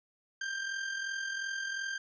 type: tone with amplitude modulation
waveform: 40% pulse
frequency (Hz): 1582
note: G6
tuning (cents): +15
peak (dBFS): -31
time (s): 0.41-1.98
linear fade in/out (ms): 5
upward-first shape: sine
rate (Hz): 42.8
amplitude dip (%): 50
effects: resampled to 16000 Hz

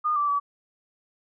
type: tone with pitch steps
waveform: sine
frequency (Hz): 1221 / 1166 / 1145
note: D#6 / D6 / D6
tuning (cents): -33 / -13 / -44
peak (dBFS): -21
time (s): 0.04-0.4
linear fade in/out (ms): 20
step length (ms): 120
effects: none

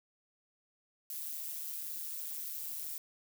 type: noise with amplitude modulation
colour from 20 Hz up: violet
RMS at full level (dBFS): -38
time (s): 1.1-2.98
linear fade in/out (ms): 2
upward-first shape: sine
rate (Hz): 154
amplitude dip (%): 65
effects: none

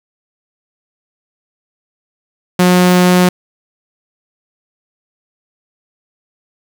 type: tone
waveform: sawtooth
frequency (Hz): 180.3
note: F#3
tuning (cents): -45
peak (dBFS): -3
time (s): 2.59-3.29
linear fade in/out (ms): 5
effects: 7-bit

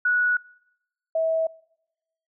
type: tone pair in turn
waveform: sine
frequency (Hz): 1467 / 647.5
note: F#6 / E5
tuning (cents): -15 / -31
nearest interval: octave + major second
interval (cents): 1416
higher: first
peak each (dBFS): -18 / -20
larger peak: first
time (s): 0.05-0.37 / 1.15-1.47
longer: neither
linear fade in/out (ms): 5
effects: noise-tail reverb RT60 0.9 s tail -25 dB re dry

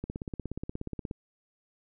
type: click train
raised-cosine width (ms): 3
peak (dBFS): -22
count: 19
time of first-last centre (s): 0.04-1.111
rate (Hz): 16.8
effects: none

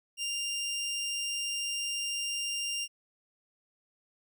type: tone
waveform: 20% pulse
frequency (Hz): 2794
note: F7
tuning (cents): 0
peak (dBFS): -27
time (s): 0.17-2.88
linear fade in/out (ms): 50
effects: none

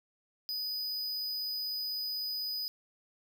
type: tone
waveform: square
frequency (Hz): 4978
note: D#8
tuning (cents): 0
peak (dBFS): -34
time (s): 0.49-2.68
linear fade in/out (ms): 0
effects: none

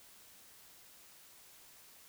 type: silence
effects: white hiss -59 dBFS RMS until 2.08 s

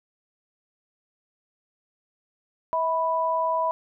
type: tone pair together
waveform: sine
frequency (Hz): 646.4 / 987.8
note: E5 / B5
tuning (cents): -34 / 0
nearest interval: perfect fifth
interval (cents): 734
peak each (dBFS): -26 / -23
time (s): 2.73-3.71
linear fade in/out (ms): 0
effects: none

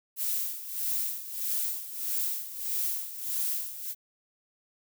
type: noise with tremolo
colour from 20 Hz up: violet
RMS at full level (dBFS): -29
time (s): 0.16-3.95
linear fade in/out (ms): 50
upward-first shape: sine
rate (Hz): 1.6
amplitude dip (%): 75
effects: none

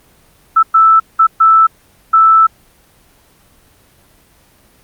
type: tone bursts at uneven times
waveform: sine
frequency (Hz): 1318.5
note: E6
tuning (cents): 0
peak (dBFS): -4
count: 5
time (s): 0.56-0.63 / 0.74-1 / 1.19-1.27 / 1.4-1.67 / 2.13-2.47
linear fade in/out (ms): 10
effects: pink hiss -49 dBFS RMS until 4.83 s + Opus 24 kbps

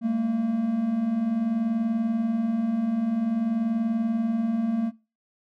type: tone pair together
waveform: triangle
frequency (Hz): 207.7 / 228.2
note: G#3 / A#3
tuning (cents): 0 / -37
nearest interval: major second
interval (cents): 163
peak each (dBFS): -29 / -20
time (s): 0.01-4.92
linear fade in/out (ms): 50
effects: noise-tail reverb RT60 0.3 s tail -20 dB re dry

